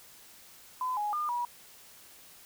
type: tone with pitch steps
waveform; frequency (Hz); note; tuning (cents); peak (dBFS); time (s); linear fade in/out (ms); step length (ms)
sine; 1014 / 833 / 1209 / 965; B5 / G#5 / D6 / B5; +45 / +5 / +50 / -40; -29; 0.81-1.45; 2; 160
effects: white hiss -54 dBFS RMS until 2.45 s